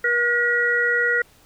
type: harmonic tone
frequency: 479.2 Hz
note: A#4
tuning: 48 cents sharp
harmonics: 1 / 3 / 4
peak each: -25 / -21 / -20 dBFS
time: 0.04-1.22 s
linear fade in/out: 5 ms
effects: pink hiss -54 dBFS RMS until 1.45 s